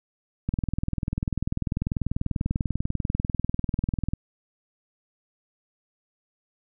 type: click train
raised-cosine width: 5 ms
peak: -13 dBFS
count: 75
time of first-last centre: 0.49-4.135 s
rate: 20.3 Hz
effects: none